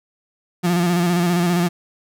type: tone with vibrato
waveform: 35% pulse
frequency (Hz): 174.61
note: F3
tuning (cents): 0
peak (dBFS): -14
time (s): 0.63-1.69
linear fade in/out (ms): 20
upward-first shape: square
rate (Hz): 15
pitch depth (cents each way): 38
effects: none